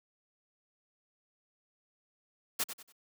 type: noise with echo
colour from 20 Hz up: white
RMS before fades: -31 dBFS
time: 2.59-2.64 s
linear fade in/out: 10 ms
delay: 95 ms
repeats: 3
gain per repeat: -10 dB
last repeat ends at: 2.925 s
effects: high-pass 200 Hz 12 dB/octave